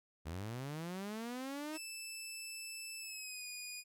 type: linear sweep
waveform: sawtooth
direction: up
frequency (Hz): 73.42 to 318.2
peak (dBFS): -37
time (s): 0.25-1.78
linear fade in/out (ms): 20
type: tone with pitch glide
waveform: 15% pulse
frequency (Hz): 2637 to 2460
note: E7 to D#7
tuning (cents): 0 to -20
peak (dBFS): -37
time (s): 1.72-3.84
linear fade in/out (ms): 50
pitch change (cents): -120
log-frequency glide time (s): 2.99-3.47
effects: none